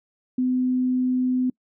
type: tone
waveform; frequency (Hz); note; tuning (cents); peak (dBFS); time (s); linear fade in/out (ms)
sine; 253.7; B3; +47; -19; 0.38-1.5; 5
effects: noise-tail reverb RT60 0.1 s tail -26 dB re dry